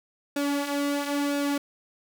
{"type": "tone with flanger", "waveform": "sawtooth", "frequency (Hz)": 285.5, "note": "D4", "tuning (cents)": -49, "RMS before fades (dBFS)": -27, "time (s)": [0.36, 1.58], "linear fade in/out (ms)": 5, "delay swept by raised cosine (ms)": [0.96, 4.76], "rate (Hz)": 1, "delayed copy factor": -0.55, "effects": []}